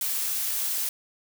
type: noise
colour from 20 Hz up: blue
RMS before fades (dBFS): -28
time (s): 0.01-0.89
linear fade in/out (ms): 2
effects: none

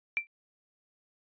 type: tone with exponential decay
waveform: sine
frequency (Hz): 2349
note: D7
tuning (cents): 0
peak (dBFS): -22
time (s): 0.17-0.27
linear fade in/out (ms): 0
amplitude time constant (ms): 21
effects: resampled to 11025 Hz

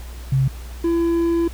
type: tone pair in turn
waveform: sine / triangle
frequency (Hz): 133.6 / 336.7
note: C3 / E4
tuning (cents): +36 / +37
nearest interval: octave + major third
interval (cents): 1601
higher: second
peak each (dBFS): -14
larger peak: neither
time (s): 0.32-0.48 / 0.84-1.48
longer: second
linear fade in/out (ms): 5
effects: added 60 Hz sine -31 dBFS peak until 1.53 s + pink hiss -43 dBFS RMS until 1.53 s

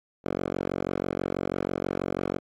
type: tone with band-pass filter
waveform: 5% pulse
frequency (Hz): 46.15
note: F#1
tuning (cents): -4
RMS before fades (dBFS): -30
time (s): 0.24-2.39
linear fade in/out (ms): 20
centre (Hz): 480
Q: 0.63
effects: AAC 48 kbps

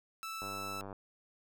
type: tone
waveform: sawtooth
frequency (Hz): 1318.5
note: E6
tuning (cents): 0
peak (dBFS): -36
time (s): 0.23-0.81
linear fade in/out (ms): 0
type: click train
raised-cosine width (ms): 1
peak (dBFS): -31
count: 51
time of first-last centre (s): 0.42-0.928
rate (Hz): 98.4
effects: none

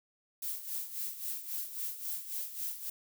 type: noise with tremolo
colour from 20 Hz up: violet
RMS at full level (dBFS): -36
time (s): 0.42-2.9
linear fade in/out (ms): 5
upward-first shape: sine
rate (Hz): 3.7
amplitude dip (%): 70
effects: none

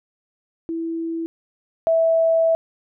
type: tone pair in turn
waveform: sine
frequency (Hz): 329.6 / 655.2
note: E4 / E5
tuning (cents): 0 / -11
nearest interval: octave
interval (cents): 1189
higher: second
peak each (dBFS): -23 / -14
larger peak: second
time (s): 0.69-1.26 / 1.87-2.55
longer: second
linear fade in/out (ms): 0
effects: none

